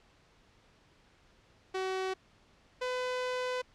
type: tone pair in turn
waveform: sawtooth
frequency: 377.4 / 503.4 Hz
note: F#4 / B4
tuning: +34 / +33 cents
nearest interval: perfect fourth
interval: 499 cents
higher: second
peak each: -28 dBFS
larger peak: neither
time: 1.74-2.14 / 2.81-3.62 s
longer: second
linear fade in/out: 10 ms
effects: pink hiss -64 dBFS RMS until 3.74 s + low-pass 5000 Hz 12 dB/octave